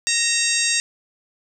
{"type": "harmonic tone with a mistuned harmonic", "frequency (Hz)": 934, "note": "A#5", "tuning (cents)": 3, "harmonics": [2, 3, 4, 5, 6, 7, 8, 9], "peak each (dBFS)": [-26, -26, -26, -26, -26, -26, -26, -26], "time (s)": [0.07, 0.8], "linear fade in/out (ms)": 0, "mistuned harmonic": 3, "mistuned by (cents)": -58, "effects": []}